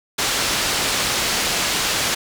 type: low-pass noise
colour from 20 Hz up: white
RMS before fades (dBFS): -21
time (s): 0.18-2.15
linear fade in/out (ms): 10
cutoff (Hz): 6100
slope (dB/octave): 12
effects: none